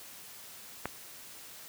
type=click; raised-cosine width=0.5 ms; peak=-17 dBFS; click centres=0.856 s; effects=white hiss -49 dBFS RMS until 1.68 s + high-pass 60 Hz 12 dB/octave

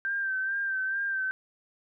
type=tone with vibrato; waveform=sine; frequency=1568 Hz; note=G6; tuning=in tune; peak=-27 dBFS; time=0.05-1.31 s; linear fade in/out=0 ms; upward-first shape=sine; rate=2.3 Hz; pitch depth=41 cents each way; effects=none

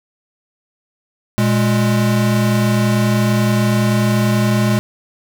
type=tone pair together; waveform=square; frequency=118.32 / 207.7 Hz; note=A#2 / G#3; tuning=+26 / 0 cents; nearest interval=minor seventh; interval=974 cents; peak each=-16 dBFS; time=1.38-4.79 s; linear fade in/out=0 ms; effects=none

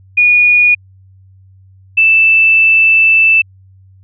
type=tone pair in turn; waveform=sine; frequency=2450 / 2645 Hz; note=D#7 / E7; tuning=-27 / +5 cents; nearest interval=minor second; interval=132 cents; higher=second; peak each=-5 dBFS; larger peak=neither; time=0.17-0.75 / 1.97-3.42 s; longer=second; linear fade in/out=10 ms; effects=added 95 Hz sine -40 dBFS peak until 4.03 s

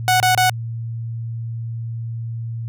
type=tone bursts; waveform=sawtooth; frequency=739 Hz; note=F#5; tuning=2 cents flat; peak=-9 dBFS; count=3; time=0.08-0.496 s; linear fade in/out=0 ms; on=120 ms; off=28 ms; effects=added 115 Hz sine -24 dBFS peak until 2.68 s

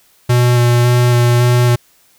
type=tone with vibrato; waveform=square; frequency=121.5 Hz; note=B2; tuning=28 cents flat; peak=-9 dBFS; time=0.29-1.76 s; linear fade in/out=10 ms; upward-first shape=square; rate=1.8 Hz; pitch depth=12 cents each way; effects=white hiss -52 dBFS RMS until 2.18 s

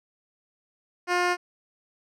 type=tone with low-pass filter; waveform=10% pulse; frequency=355.7 Hz; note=F4; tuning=32 cents sharp; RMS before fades=-24 dBFS; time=1.07-1.37 s; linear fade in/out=50 ms; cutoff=6500 Hz; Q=0.51; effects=none

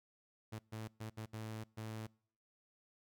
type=tone bursts at uneven times; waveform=sawtooth; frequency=110 Hz; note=A2; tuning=in tune; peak=-39 dBFS; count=6; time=0.52-0.59 / 0.72-0.88 / 1-1.1 / 1.17-1.26 / 1.33-1.64 / 1.77-2.07 s; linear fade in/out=10 ms; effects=noise-tail reverb RT60 0.6 s tail -26 dB re dry

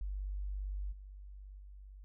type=tone with level steps; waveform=sine; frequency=48.82 Hz; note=G1; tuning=6 cents flat; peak=-36 / -47 / -49 dBFS; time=0.01-2.04 s; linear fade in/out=0 ms; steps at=0.91 / 1.58 s; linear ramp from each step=20 ms; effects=none

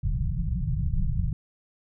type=low-pass noise; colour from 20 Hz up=pink; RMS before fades=-26 dBFS; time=0.03-1.33 s; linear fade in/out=2 ms; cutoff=180 Hz; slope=96 dB/octave; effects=none

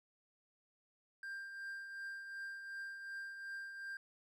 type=tone with tremolo; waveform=triangle; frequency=1589 Hz; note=G6; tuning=23 cents sharp; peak=-40 dBFS; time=1.23-3.97 s; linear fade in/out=2 ms; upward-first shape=triangle; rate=2.7 Hz; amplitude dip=50%; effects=none

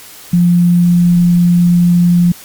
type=tone; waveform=sine; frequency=174.61 Hz; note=F3; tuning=in tune; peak=-6 dBFS; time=0.33-2.32 s; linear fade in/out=5 ms; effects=white hiss -35 dBFS RMS until 2.44 s + Opus 48 kbps

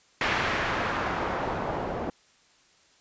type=noise with low-pass filter sweep; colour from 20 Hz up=white; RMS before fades=-29 dBFS; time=0.21-2.1 s; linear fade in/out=2 ms; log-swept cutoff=2200 to 630 Hz; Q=1.1; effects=white hiss -61 dBFS RMS until 3 s + resampled to 16000 Hz

